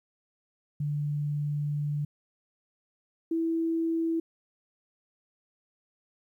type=tone pair in turn; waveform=sine; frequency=146.83 / 328.6 Hz; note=D3 / E4; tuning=0 / -5 cents; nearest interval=octave + major second; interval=1395 cents; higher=second; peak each=-27 / -25 dBFS; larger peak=second; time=0.8-2.05 / 3.31-4.2 s; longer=first; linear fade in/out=5 ms; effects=11-bit